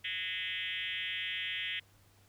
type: tone with frequency modulation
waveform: sine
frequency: 2579 Hz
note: E7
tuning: 39 cents flat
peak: -34 dBFS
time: 0.04-1.8 s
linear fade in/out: 10 ms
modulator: 184 Hz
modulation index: 4.3
effects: added 99 Hz sine -64 dBFS peak until 2.28 s + pink hiss -66 dBFS RMS until 2.28 s